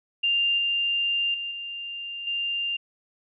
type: tone with level steps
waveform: sine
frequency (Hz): 2794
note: F7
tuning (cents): 0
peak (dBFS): -20 / -22 / -29 / -32 / -25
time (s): 0.23-2.77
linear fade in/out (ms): 10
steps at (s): 0.58 / 1.34 / 1.51 / 2.27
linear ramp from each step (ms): 2
effects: none